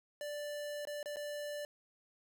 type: tone with dropouts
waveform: square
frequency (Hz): 587.3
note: D5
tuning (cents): 0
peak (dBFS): -40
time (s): 0.21-1.65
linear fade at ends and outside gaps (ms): 1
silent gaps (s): 0.852-0.872 / 1.029-1.058 / 1.16-1.168
effects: none